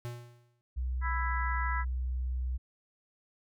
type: tone with exponential decay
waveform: square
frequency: 120.1 Hz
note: B2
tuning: 48 cents flat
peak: -35 dBFS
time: 0.05-0.61 s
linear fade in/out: 0 ms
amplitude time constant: 120 ms
type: tone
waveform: sine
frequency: 63 Hz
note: B1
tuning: 35 cents sharp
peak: -30 dBFS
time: 0.76-2.58 s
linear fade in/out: 20 ms
type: harmonic tone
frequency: 330.4 Hz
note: E4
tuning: 4 cents sharp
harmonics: 3 / 4 / 5 / 6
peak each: -36 / -37 / -38 / -39 dBFS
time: 1.01-1.85 s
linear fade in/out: 50 ms
effects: none